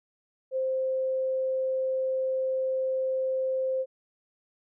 sine tone, 523.3 Hz, C5, in tune, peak -25 dBFS, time 0.51-3.86 s, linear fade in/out 50 ms, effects none

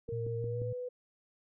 sine tone with pitch glide, 463.3 to 496.6 Hz, A#4 to B4, -11 to +9 cents, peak -36 dBFS, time 0.08-0.89 s, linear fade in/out 10 ms, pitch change +120 cents, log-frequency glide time 0.38-0.68 s
click train, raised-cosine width 3 ms, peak -32 dBFS, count 4, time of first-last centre 0.09-0.618 s, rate 5.68 Hz
sine tone with vibrato, 114.9 Hz, A#2, 25 cents flat, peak -35 dBFS, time 0.12-0.73 s, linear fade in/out 5 ms, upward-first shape sine, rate 7 Hz, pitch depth 23 cents each way
effects none

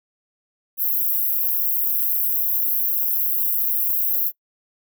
pink high-pass noise, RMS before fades -21 dBFS, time 0.77-4.32 s, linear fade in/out 50 ms, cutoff 12000 Hz, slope 96 dB/octave, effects noise-tail reverb RT60 0.1 s tail -23 dB re dry

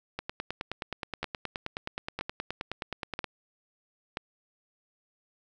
two click trains, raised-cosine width 0.3 ms, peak -16 / -17 dBFS, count 4 / 30, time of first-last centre 1.23-4.171 / 0.19-3.243 s, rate 1.02 / 9.5 Hz, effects none

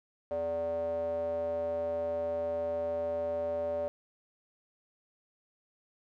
square tone with band-pass filter, 83.3 Hz, E2, 19 cents sharp, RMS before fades -33 dBFS, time 0.31-3.88 s, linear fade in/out 0 ms, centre 590 Hz, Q 8.5, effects none

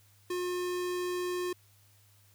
square tone, 358.6 Hz, F4, 46 cents sharp, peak -32 dBFS, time 0.3-1.53 s, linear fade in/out 5 ms, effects added 101 Hz sine -62 dBFS peak until 2.34 s + white hiss -65 dBFS RMS until 2.34 s

